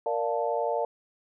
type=chord; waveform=sine; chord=Bb major seventh; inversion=none; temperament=equal; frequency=466.2 / 587.3 / 698.5 / 880 Hz; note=Bb4 / D5 / F5 / A5; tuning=0 / 0 / 0 / 0 cents; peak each=-30 / -30 / -31 / -32 dBFS; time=0.06-0.85 s; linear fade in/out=2 ms; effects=none